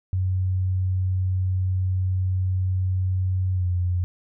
sine tone with pitch glide, 93 to 89.52 Hz, F#2 to F2, +9 to +43 cents, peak -20 dBFS, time 0.13-4.04 s, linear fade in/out 0 ms, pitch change -66 cents, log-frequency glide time 3.54-3.66 s, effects none

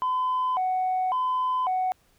sine tone with vibrato, 869 Hz, A5, 22 cents flat, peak -21 dBFS, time 0.02-1.92 s, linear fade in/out 0 ms, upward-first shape square, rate 0.91 Hz, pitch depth 270 cents each way, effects tanh soft clip ceiling -20 dBFS + pink hiss -64 dBFS RMS until 2.18 s

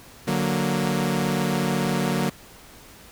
sawtooth chord, D augmented, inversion none, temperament equal, 146.83 / 185 / 233.1 Hz, D3 / F#3 / A#3, 0 / 0 / 0 cents, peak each -23 / -21 / -22 dBFS, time 0.27-2.3 s, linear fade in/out 10 ms, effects pink hiss -47 dBFS RMS until 3.11 s

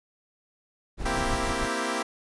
brown noise with tremolo, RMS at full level -28 dBFS, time 0.97-1.68 s, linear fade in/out 50 ms, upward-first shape sine, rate 6.2 Hz, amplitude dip 65%
10% pulse chord, C dominant seventh, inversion third, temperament equal, 233.1 / 261.6 / 329.6 / 392 Hz, Bb3 / C4 / E4 / G4, 0 / 0 / 0 / 0 cents, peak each -24 dBFS, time 1.05-2.03 s, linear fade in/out 10 ms
effects resampled to 24000 Hz

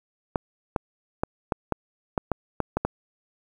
clicks, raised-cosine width 1 ms, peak -9 dBFS, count 10, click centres 0.358 / 0.762 / 1.235 / 1.522 / 1.723 / 2.178 / 2.317 / 2.603 / 2.77 / 2.85 s, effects 8-bit

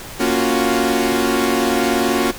sawtooth chord, Gb major seventh, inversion first, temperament equal, 233.1 / 277.2 / 349.2 / 370 Hz, Bb3 / Db4 / F4 / Gb4, 0 / 0 / 0 / 0 cents, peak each -17 dBFS, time 0.19-2.32 s, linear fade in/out 20 ms, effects pink hiss -33 dBFS RMS until 2.38 s

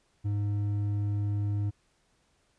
sine tone with hard clipping, 102.6 Hz, G#2, 21 cents flat, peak -28 dBFS, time 0.24-1.71 s, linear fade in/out 20 ms, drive 5 dB, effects pink hiss -70 dBFS RMS until 2.58 s + resampled to 22050 Hz

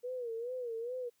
sine tone with vibrato, 480 Hz, B4, 49 cents flat, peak -36 dBFS, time 0.03-1.1 s, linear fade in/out 20 ms, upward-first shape sine, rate 2.4 Hz, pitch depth 110 cents each way, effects white hiss -75 dBFS RMS until 1.2 s

